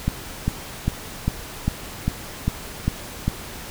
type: click train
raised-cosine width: 5 ms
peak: -7 dBFS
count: 9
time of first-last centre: 0.08-3.28 s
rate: 2.5 Hz
effects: pink hiss -36 dBFS RMS until 3.7 s

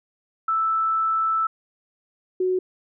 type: tone pair in turn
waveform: sine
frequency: 1318.5 / 369.3 Hz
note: E6 / F#4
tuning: 0 / -3 cents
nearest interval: octave + minor seventh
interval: 2203 cents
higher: first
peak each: -19 dBFS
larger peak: neither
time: 0.48-1.47 / 2.4-2.59 s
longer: first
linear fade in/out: 5 ms
effects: none

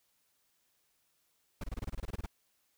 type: noise bursts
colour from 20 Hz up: brown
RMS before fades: -37 dBFS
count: 13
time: 1.61-2.262 s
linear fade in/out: 5 ms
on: 28 ms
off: 24 ms
effects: white hiss -75 dBFS RMS until 2.77 s

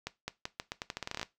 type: accelerating click train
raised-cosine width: 0.2 ms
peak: -18 dBFS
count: 16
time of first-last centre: 0.07-1.23 s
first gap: 210 ms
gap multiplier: 0.83
effects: noise-tail reverb RT60 0.2 s tail -17 dB re dry

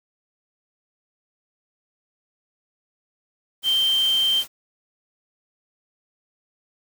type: tone in noise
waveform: sine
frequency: 3136 Hz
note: G7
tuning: in tune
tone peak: -17 dBFS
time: 3.63-4.44 s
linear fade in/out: 50 ms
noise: white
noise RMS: -35 dBFS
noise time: 3.62-4.48 s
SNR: +15 dB
effects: none

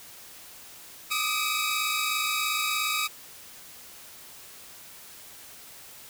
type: tone cluster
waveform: sawtooth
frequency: 1205 / 1262 / 2307 / 2547 / 3833 Hz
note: D6 / D#6 / D7 / D#7 / A#7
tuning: +44 / +24 / -31 / +40 / +47 cents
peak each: -29 dBFS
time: 1.1-3.08 s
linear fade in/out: 20 ms
effects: white hiss -47 dBFS RMS until 6.09 s

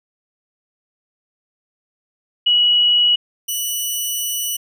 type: tone pair in turn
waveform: sine / 10% pulse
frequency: 2922 / 2956 Hz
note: F#7 / F#7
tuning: -22 / -2 cents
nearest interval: unison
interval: 20 cents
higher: second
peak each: -11 / -12 dBFS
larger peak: first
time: 2.46-3.16 / 3.48-4.57 s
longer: second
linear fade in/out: 10 ms
effects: none

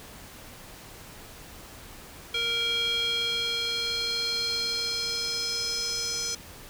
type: tone with band-pass filter sweep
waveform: square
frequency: 466.2 Hz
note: A#4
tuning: in tune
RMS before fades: -29 dBFS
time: 2.34-6.35 s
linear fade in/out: 5 ms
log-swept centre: 3000 to 5700 Hz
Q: 4.8
effects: pink hiss -46 dBFS RMS until 6.69 s

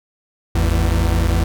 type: tone pair together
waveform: 40% pulse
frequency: 54 / 83.6 Hz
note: A1 / E2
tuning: -32 / +25 cents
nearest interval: minor sixth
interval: 757 cents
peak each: -16 dBFS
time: 0.55-1.44 s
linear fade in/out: 5 ms
effects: none

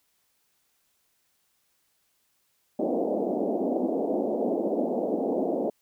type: band-pass noise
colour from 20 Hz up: pink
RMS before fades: -27 dBFS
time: 2.79-5.7 s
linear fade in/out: 5 ms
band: 220 to 710 Hz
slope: 48 dB/octave
effects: white hiss -71 dBFS RMS until 5.81 s

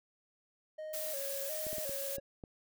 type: tone with vibrato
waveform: triangle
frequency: 586 Hz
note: D5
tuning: 4 cents flat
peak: -38 dBFS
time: 0.78-2.2 s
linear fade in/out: 10 ms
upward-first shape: square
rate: 1.4 Hz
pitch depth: 100 cents each way
type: noise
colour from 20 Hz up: blue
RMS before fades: -40 dBFS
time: 0.93-2.17 s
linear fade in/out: 10 ms
type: clicks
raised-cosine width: 2 ms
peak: -32 dBFS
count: 6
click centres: 1.667 / 1.73 / 1.783 / 1.894 / 2.183 / 2.438 s
effects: none

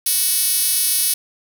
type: tone with high-pass filter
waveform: 5% pulse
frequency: 372.8 Hz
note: F#4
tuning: 13 cents sharp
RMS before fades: -18 dBFS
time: 0.06-1.14 s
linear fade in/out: 5 ms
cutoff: 8300 Hz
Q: 1.1
effects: none

